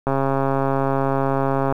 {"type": "click train", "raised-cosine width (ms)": 1, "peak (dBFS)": -7, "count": 226, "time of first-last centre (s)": [0.07, 1.724], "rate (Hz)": 136, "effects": ["8-bit"]}